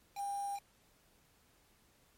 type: tone with quantisation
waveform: sine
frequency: 803 Hz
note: G5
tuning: 41 cents sharp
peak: -36 dBFS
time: 0.15-0.6 s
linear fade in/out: 50 ms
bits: 8
effects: pink hiss -69 dBFS RMS until 2.17 s + MP3 64 kbps